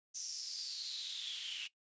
pink noise with high-pass filter sweep, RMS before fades -43 dBFS, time 0.14-1.68 s, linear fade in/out 20 ms, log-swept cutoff 6000 to 2800 Hz, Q 7.5, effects noise-tail reverb RT60 0.1 s tail -18 dB re dry + resampled to 16000 Hz

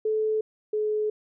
sine tone pair in turn, 433.9 / 426.2 Hz, A4 / G#4, -24 / +45 cents, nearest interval unison, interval 31 cents, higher first, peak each -22 / -23 dBFS, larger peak first, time 0.05-0.41 / 0.73-1.1 s, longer second, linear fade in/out 5 ms, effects none

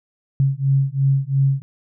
sine beating tone pair, 135.2 / 138.1 Hz, C#3 / C#3, -43 / -6 cents, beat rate 2.9 Hz, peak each -18 dBFS, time 0.4-1.62 s, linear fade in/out 0 ms, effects none

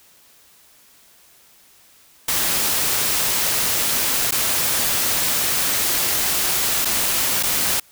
white noise with dropouts, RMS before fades -20 dBFS, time 2.28-7.8 s, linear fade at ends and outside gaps 5 ms, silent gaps 4.31-4.321 / 6.849-6.853 / 7.428-7.433 s, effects white hiss -52 dBFS RMS until 7.91 s

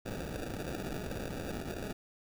white noise with sample-and-hold, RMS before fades -39 dBFS, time 0.05-1.93 s, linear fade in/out 10 ms, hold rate 1050 Hz, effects none

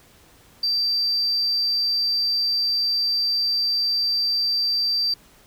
sine tone, 4681 Hz, D8, 7 cents flat, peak -18 dBFS, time 0.63-5.14 s, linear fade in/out 5 ms, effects tanh soft clip ceiling -15 dBFS + pink hiss -53 dBFS RMS until 5.46 s

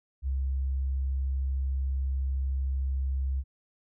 sine tone, 66.8 Hz, C2, 36 cents sharp, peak -26 dBFS, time 0.22-3.44 s, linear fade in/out 50 ms, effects none

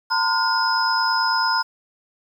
sine tone cluster, 913 / 1022 / 1430 / 5090 Hz, A#5 / C6 / F6 / D#8, -36 / -41 / +41 / +39 cents, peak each -23 dBFS, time 0.1-1.63 s, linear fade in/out 20 ms, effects 8-bit

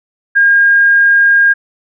sine tone, 1618 Hz, G#6, 46 cents flat, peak -5 dBFS, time 0.35-1.54 s, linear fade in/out 20 ms, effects none

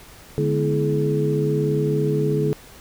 sine tone cluster, 147.3 / 211.5 / 248.1 / 329 / 425 Hz, D3 / G#3 / B3 / E4 / G#4, +6 / +32 / +8 / -3 / +40 cents, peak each -21 / -30 / -30 / -27 / -22 dBFS, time 0.38-2.53 s, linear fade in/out 0 ms, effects pink hiss -45 dBFS RMS until 2.8 s

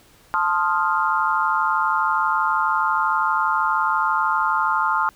sine chord, F dominant seventh, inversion first, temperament equal, 880 / 1046.5 / 1244.5 / 1396.9 Hz, A5 / C6 / Eb6 / F6, 0 / 0 / 0 / 0 cents, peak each -23 dBFS, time 0.34-5.09 s, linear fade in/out 0 ms, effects pink hiss -53 dBFS RMS until 5.15 s

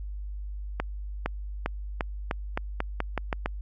accelerating click train, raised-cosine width 0.5 ms, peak -12 dBFS, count 11, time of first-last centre 0.8-3.459 s, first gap 460 ms, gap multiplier 0.87, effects added 50 Hz sine -33 dBFS peak until 3.61 s

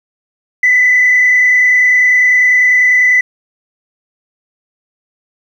sine tone with frequency modulation, 2000 Hz, B6, 21 cents sharp, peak -5 dBFS, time 0.63-3.21 s, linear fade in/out 5 ms, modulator 30.1 Hz, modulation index 1, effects tanh soft clip ceiling -2 dBFS + 7-bit

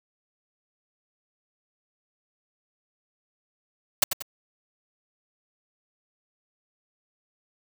white noise with echo, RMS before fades -18 dBFS, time 4.02-4.04 s, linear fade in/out 5 ms, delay 92 ms, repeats 2, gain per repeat -8 dB, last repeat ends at 4.224 s, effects none

